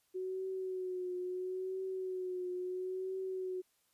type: tone with vibrato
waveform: sine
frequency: 370 Hz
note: F#4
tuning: in tune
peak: -36 dBFS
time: 0.14-3.62 s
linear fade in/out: 20 ms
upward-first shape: triangle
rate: 0.74 Hz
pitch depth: 46 cents each way
effects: white hiss -75 dBFS RMS until 3.93 s + resampled to 32000 Hz